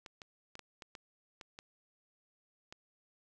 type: clicks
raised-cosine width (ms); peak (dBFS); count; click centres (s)
0.2; -30; 9; 0.062 / 0.218 / 0.554 / 0.593 / 0.822 / 0.952 / 1.412 / 1.589 / 2.725
effects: none